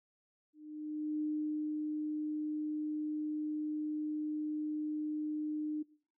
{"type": "tone with ADSR envelope", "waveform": "sine", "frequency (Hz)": 303.9, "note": "D#4", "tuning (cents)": -41, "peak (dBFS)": -32, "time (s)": [0.53, 5.83], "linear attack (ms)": 680, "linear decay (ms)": 530, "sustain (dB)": -2, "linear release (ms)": 12, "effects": ["noise-tail reverb RT60 0.5 s tail -21 dB re dry"]}